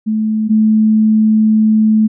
sine tone pair in turn, 217.1 / 217.1 Hz, A3 / A3, -23 / -23 cents, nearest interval unison, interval 0 cents, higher neither, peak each -12 / -7 dBFS, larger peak second, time 0.06-0.49 / 0.49-2.08 s, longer second, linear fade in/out 20 ms, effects none

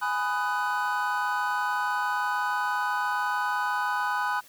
triangle chord, G# minor seventh, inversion none, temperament just, 830.6 / 996.7 / 1245.9 / 1495.1 Hz, G#5 / B5 / D#6 / F#6, 0 / +16 / +2 / +18 cents, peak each -29 / -28 / -31 / -28 dBFS, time 0.01-4.41 s, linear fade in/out 20 ms, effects white hiss -53 dBFS RMS until 4.48 s

